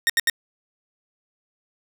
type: tone bursts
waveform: sawtooth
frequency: 1849 Hz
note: A#6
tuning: 15 cents flat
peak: -13 dBFS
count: 3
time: 0.07-0.298 s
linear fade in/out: 0 ms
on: 26 ms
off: 75 ms
effects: none